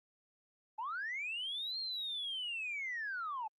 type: linear two-way sweep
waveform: sine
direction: up then down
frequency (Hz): 830.6 to 4264 to 830.6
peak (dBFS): -36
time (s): 0.78-3.48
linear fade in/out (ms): 10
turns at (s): 1.79
effects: tanh soft clip ceiling -33 dBFS + Opus 32 kbps